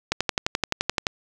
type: click train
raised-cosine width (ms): 0.2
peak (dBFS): -4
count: 12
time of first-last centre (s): 0.12-1.068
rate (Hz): 11.6
effects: none